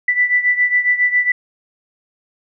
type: beating tone pair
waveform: sine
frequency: 1975.5 / 1982.8 Hz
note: B6 / B6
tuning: 0 / +6 cents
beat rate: 7.3 Hz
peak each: -14 / -18 dBFS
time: 0.08-1.32 s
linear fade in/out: 5 ms
effects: none